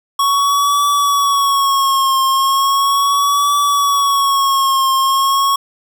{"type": "tone with vibrato", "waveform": "square", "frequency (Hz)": 1108.7, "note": "C#6", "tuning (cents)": 0, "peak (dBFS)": -12, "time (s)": [0.19, 5.56], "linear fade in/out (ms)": 5, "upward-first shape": "triangle", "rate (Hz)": 0.37, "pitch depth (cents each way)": 65, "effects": []}